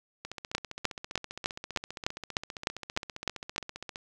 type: two click trains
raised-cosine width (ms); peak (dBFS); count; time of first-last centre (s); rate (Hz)
0.2; -21 / -9; 57 / 11; 0.25-3.959 / 0.55-3.58; 15.1 / 3.3
effects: none